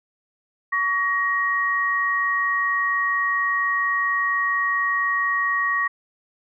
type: tone pair together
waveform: sine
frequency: 1130 / 1885.7 Hz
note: C#6 / A#6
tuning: +33 / +19 cents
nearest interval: major sixth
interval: 886 cents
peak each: -23 / -21 dBFS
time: 0.72-5.88 s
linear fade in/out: 10 ms
effects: none